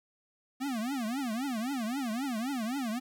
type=tone with vibrato; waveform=square; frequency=246.9 Hz; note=B3; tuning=in tune; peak=-32 dBFS; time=0.6-3 s; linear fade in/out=20 ms; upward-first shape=triangle; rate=3.8 Hz; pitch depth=290 cents each way; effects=10-bit